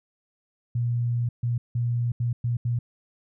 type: tone bursts at uneven times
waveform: sine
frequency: 119.6 Hz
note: A#2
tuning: 45 cents sharp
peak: -22 dBFS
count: 6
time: 0.75-1.29 / 1.43-1.58 / 1.75-2.12 / 2.2-2.33 / 2.44-2.57 / 2.65-2.79 s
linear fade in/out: 5 ms
effects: none